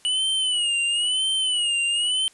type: tone with vibrato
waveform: square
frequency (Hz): 2942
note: F#7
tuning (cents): -11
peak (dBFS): -21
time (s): 0.05-2.28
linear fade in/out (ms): 0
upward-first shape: sine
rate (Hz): 0.99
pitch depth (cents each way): 98
effects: white hiss -55 dBFS RMS until 2.33 s + resampled to 24000 Hz